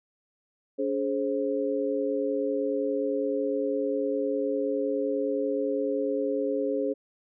sine tone cluster, 284.7 / 421.2 / 531 Hz, C#4 / G#4 / C5, +46 / +24 / +25 cents, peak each -30 / -29 / -29 dBFS, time 0.78-6.94 s, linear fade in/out 20 ms, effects none

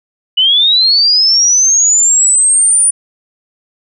sine linear sweep, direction up, 2936 to 9500 Hz, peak -6 dBFS, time 0.37-2.91 s, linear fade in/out 10 ms, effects none

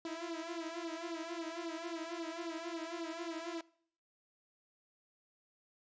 sawtooth tone with flanger, 332.8 Hz, E4, 17 cents sharp, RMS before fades -42 dBFS, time 0.05-3.61 s, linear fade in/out 2 ms, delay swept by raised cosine 0.21 to 4.81 ms, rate 3.7 Hz, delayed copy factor +0.9, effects noise-tail reverb RT60 0.6 s tail -22 dB re dry + resampled to 16000 Hz

